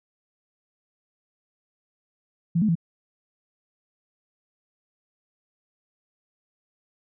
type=tone with pitch steps; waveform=sine; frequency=168.6 / 215.1 / 166.6 Hz; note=E3 / A3 / E3; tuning=+39 / -39 / +19 cents; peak=-18 dBFS; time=2.55-2.754 s; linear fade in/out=10 ms; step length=68 ms; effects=none